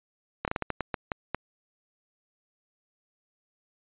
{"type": "slowing click train", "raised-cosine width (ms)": 0.5, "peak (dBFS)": -13, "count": 10, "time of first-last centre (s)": [0.45, 1.346], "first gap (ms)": 28, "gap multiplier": 1.3, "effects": ["resampled to 8000 Hz"]}